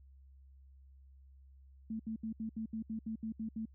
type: tone bursts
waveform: sine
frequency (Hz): 221.4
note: A3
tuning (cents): +11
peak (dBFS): -36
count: 11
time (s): 1.9-3.655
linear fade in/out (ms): 5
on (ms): 95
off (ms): 71
effects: added 67 Hz sine -56 dBFS peak until 3.74 s